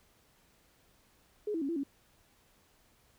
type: tone with pitch steps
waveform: sine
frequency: 419.7 / 327.7 / 276.2 / 335.9 / 278.2 Hz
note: G#4 / E4 / C#4 / E4 / C#4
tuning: +18 / -10 / -6 / +33 / +6 cents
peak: -31 dBFS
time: 1.47-1.835 s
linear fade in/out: 5 ms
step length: 73 ms
effects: pink hiss -67 dBFS RMS until 3.18 s